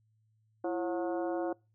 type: harmonic tone with a mistuned harmonic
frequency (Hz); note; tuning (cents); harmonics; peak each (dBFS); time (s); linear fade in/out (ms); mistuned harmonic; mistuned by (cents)
181.2; F#3; -36; 2 / 3 / 4 / 5 / 6 / 7 / 8; -33 / -36 / -38 / -47 / -49 / -53 / -50; 0.64-1.53; 5; 2; -120
effects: noise-tail reverb RT60 0.3 s tail -26 dB re dry + added 109 Hz sine -68 dBFS peak until 1.74 s